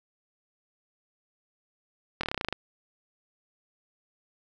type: slowing click train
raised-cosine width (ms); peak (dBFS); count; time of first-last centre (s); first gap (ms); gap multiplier
0.3; -13; 11; 2.21-2.526; 24; 1.06
effects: none